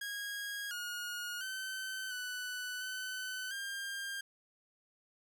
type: tone with pitch steps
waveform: sawtooth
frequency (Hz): 1640 / 1437 / 1533 / 1491 / 1512 / 1601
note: G#6 / F6 / G6 / F#6 / F#6 / G6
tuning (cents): -22 / +49 / -39 / +13 / +37 / +36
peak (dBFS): -35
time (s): 0.01-4.21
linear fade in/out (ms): 5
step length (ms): 700
effects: none